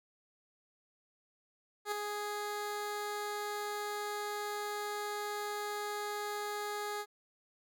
15% pulse tone with ADSR envelope, 415.3 Hz, G#4, in tune, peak -25 dBFS, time 1.85-7.06 s, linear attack 69 ms, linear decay 4 ms, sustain -5 dB, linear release 58 ms, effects none

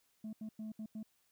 sine tone bursts at uneven times, 217.3 Hz, A3, 21 cents flat, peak -38 dBFS, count 5, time 0.24-0.33 / 0.41-0.49 / 0.59-0.72 / 0.79-0.86 / 0.95-1.03 s, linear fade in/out 5 ms, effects tanh soft clip ceiling -40 dBFS + white hiss -75 dBFS RMS until 1.31 s

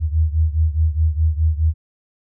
sine beating tone pair, 77.6 / 82.4 Hz, D#2 / E2, -4 / 0 cents, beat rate 4.8 Hz, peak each -16 / -19 dBFS, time 0-1.74 s, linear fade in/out 50 ms, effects none

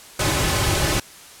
pink noise with comb filter, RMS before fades -20 dBFS, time 0.19-1 s, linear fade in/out 5 ms, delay 4.3 ms, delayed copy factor -0.6, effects white hiss -43 dBFS RMS until 1.4 s + low-pass 11000 Hz 12 dB/octave

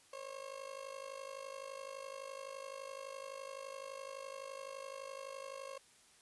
30% pulse tone with amplitude modulation, 541 Hz, C#5, 42 cents flat, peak -39 dBFS, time 0.13-5.78 s, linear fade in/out 5 ms, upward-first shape sine, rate 51.8 Hz, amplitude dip 80%, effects white hiss -65 dBFS RMS until 6.21 s + resampled to 24000 Hz

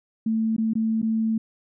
sine tone with dropouts, 222.3 Hz, A3, 18 cents sharp, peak -20 dBFS, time 0.26-1.38 s, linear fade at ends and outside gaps 5 ms, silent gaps 0.565-0.581 / 0.735-0.753 / 1.017-1.027 s, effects none

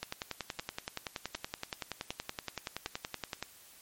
two click trains, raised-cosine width 0.2 ms, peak -22 / -18 dBFS, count 4 / 37, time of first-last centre 0.59-2.863 / 0.03-3.426 s, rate 1.32 / 10.6 Hz, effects white hiss -57 dBFS RMS until 3.81 s + MP3 64 kbps

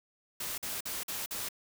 white noise bursts, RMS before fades -37 dBFS, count 5, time 0.4-1.488 s, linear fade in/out 5 ms, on 180 ms, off 47 ms, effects none

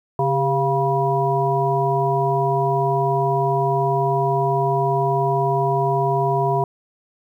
harmonic tone with a mistuned harmonic, 138.59 Hz, C#3, in tune, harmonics 1 / 3 / 5 / 7, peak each -22 / -22 / -22 / -22 dBFS, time 0.19-6.64 s, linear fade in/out 2 ms, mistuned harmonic 3, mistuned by -77 cents, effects 9-bit

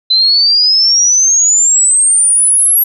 sine exponential sweep, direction up, 4015 to 11610 Hz, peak -6 dBFS, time 0.1-2.84 s, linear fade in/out 10 ms, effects none

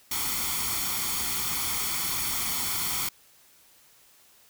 white noise with comb filter, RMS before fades -29 dBFS, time 0.11-3.09 s, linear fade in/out 5 ms, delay 0.9 ms, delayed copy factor +0.65, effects white hiss -58 dBFS RMS until 4.49 s

